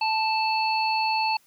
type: harmonic tone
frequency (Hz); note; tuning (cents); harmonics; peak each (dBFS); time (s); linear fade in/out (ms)
880; A5; 0; 1 / 3 / 5; -23 / -28 / -30; 0.01-1.37; 5
effects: white hiss -61 dBFS RMS until 1.46 s